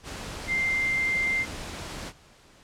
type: tone in noise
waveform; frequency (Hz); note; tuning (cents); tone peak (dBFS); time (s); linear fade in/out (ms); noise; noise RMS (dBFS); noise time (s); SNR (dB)
sine; 2093; C7; 0; -23; 0.47-1.46; 50; pink; -37; 0.03-2.13; +11
effects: pink hiss -55 dBFS RMS until 2.63 s + low-pass 8000 Hz 12 dB/octave